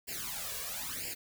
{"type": "noise with flanger", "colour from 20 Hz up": "white", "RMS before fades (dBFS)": -39, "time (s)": [0.07, 1.15], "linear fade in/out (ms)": 20, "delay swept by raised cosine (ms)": [0.4, 1.8], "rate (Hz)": 1, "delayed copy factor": 1, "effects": []}